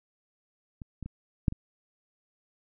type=clicks; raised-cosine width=5 ms; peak=-28 / -25 / -26 / -10 / -23 dBFS; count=5; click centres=0.818 / 1.027 / 1.06 / 1.482 / 1.524 s; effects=none